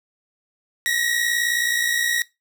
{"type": "tone pair together", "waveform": "sawtooth", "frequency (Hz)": [1864.7, 1923.8], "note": ["A#6", "B6"], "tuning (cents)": [0, -46], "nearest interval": "minor second", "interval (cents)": 54, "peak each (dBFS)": [-20, -18], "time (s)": [0.86, 2.22], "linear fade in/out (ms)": 0, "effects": ["noise-tail reverb RT60 0.2 s tail -20 dB re dry"]}